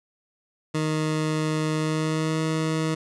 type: tone with pitch glide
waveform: 20% pulse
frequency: 155.56 to 158.65 Hz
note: D#3 to D#3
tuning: 0 to +34 cents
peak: -18 dBFS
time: 0.74-2.95 s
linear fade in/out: 10 ms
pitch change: +34 cents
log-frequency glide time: 1.76-2.41 s
effects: resampled to 22050 Hz + 10-bit